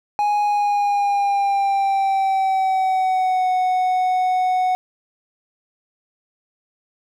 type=tone with pitch glide; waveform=triangle; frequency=829 to 738.6 Hz; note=G#5 to F#5; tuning=-3 to -3 cents; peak=-14 dBFS; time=0.19-4.75 s; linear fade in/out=0 ms; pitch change=-200 cents; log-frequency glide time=0.43-3.5 s; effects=none